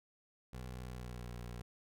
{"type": "tone with pitch glide", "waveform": "20% pulse", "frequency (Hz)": [62.4, 59.93], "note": ["B1", "A#1"], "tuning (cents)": [19, 49], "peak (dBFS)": -39, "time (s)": [0.53, 1.62], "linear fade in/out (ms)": 5, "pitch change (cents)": -70, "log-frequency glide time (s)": [0.81, 1.33], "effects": []}